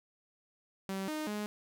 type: tone with pitch steps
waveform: sawtooth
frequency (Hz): 192.8 / 307.8 / 209.1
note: G3 / D#4 / G#3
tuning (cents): -28 / -19 / +12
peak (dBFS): -31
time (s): 0.89-1.46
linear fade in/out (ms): 0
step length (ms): 190
effects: none